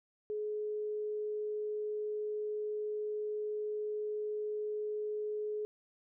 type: tone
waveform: sine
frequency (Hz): 423.1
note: G#4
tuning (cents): +32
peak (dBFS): -34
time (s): 0.3-5.65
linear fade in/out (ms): 0
effects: none